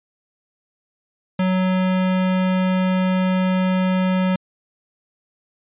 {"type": "tone", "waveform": "square", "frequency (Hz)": 185.6, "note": "F#3", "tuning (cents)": 6, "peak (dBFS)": -17, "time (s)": [1.39, 4.36], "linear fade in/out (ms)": 5, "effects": ["resampled to 8000 Hz"]}